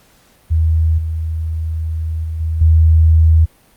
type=tone with level steps; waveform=sine; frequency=80.3 Hz; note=E2; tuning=45 cents flat; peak=-10 / -17 / -19 / -15 / -6 dBFS; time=0.5-3.46 s; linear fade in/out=20 ms; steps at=0.98 / 2.24 / 2.4 / 2.61 s; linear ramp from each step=5 ms; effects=pink hiss -51 dBFS RMS until 3.76 s + Opus 48 kbps